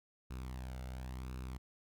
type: tone with flanger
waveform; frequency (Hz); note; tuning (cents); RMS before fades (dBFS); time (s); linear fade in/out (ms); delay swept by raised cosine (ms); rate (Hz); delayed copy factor
sawtooth; 63.7; C2; -46; -44; 0.3-1.58; 10; 0.76 to 1.42; 0.94; +0.55
effects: none